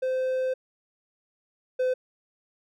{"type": "tone pair in turn", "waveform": "triangle", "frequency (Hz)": [517, 510.2], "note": ["C5", "C5"], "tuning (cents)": [-21, -44], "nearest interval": "unison", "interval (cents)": 23, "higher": "first", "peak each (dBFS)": [-22, -20], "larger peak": "second", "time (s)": [[0.02, 0.54], [1.79, 1.94]], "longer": "first", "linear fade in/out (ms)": 10, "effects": []}